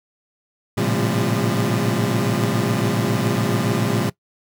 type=tone cluster; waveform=25% pulse; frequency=110.4 / 117.6 / 135.6 / 174.2 / 201 Hz; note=A2 / A#2 / C#3 / F3 / G3; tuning=+6 / +16 / -38 / -4 / +44 cents; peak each=-21 dBFS; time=0.77-4.1 s; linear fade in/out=10 ms; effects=noise-tail reverb RT60 0.1 s tail -20 dB re dry